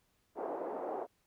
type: band-pass noise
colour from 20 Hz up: white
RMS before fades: -39 dBFS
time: 0.35-1.07 s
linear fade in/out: 50 ms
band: 320 to 790 Hz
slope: 24 dB/octave
effects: pink hiss -75 dBFS RMS until 1.26 s